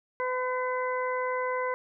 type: harmonic tone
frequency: 506 Hz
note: B4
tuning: 42 cents sharp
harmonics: 1 / 2 / 3 / 4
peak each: -30 / -31 / -38 / -37 dBFS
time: 0.2-1.74 s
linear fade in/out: 0 ms
effects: none